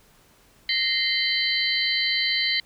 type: tone cluster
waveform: sine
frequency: 1864 / 2078 / 3099 / 4066 / 4551 Hz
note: A#6 / C7 / G7 / B7 / C#8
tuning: -1 / -12 / -21 / +50 / +45 cents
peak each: -32 / -26 / -28 / -25 / -29 dBFS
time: 0.69-2.6 s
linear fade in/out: 2 ms
effects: pink hiss -57 dBFS RMS until 2.65 s